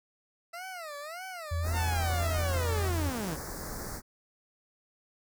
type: tone with vibrato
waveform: 20% pulse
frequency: 659.3 Hz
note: E5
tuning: in tune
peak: -34 dBFS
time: 0.53-2.89 s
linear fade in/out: 10 ms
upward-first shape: sine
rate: 1.7 Hz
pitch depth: 240 cents each way
type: tone with pitch glide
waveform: sine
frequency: 83.3 to 85 Hz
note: E2 to F2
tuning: +19 to -46 cents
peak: -28 dBFS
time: 1.51-3.1 s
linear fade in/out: 10 ms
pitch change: +35 cents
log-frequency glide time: 1.95-2.77 s
type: band-stop noise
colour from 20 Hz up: pink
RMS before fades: -39 dBFS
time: 1.62-4.02 s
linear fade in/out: 50 ms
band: 1900 to 4700 Hz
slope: 48 dB/octave
type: linear sweep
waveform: sawtooth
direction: down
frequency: 927 to 133 Hz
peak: -29 dBFS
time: 1.72-3.38 s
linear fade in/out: 50 ms
effects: none